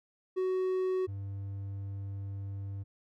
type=tone pair in turn; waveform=triangle; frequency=372.7 / 98.72 Hz; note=F#4 / G2; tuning=+13 / +13 cents; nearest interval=octave + major seventh; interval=2300 cents; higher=first; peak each=-26 / -34 dBFS; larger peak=first; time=0.36-1.07 / 1.07-2.84 s; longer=second; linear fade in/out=20 ms; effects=none